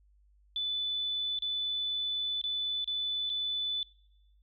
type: tone with dropouts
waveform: sine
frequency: 3492 Hz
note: A7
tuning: 14 cents flat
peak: -30 dBFS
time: 0.56-3.83 s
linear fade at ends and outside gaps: 1 ms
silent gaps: 1.389-1.422 / 2.415-2.439 / 2.844-2.876 / 3.295-3.3 s
effects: noise-tail reverb RT60 0.9 s tail -24 dB re dry + added 50 Hz sine -61 dBFS peak until 4.42 s